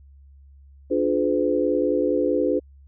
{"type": "chord", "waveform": "sine", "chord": "D diminished seventh", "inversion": "none", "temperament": "just", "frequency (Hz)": [293.7, 352.4, 422.9, 507.5], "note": ["D4", "F4", "Ab4", "Cb5"], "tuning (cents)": [0, 16, 31, 47], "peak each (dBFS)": [-24, -25, -25, -23], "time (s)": [0.9, 2.6], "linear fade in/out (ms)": 20, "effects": ["added 69 Hz sine -46 dBFS peak until 2.87 s"]}